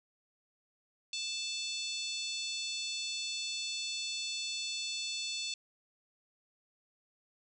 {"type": "harmonic tone with a mistuned harmonic", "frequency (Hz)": 880, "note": "A5", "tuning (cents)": 0, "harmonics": [3, 4, 5, 6, 7, 8, 9], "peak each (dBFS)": [-42, -40, -40, -49, -47, -47, -48], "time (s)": [1.13, 5.54], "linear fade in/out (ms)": 2, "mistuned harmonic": 7, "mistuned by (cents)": -40, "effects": []}